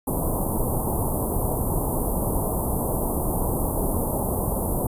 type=band-stop noise; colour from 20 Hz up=pink; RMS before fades=-24 dBFS; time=0.07-4.87 s; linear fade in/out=5 ms; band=1000 to 9800 Hz; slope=48 dB/octave; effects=resampled to 32000 Hz